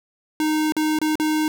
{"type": "tone with dropouts", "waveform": "square", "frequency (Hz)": 309, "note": "D#4", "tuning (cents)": -12, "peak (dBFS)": -19, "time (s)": [0.4, 1.48], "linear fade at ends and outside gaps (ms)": 1, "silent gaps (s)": [[0.722, 0.766], [0.988, 1.015], [1.155, 1.198]], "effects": []}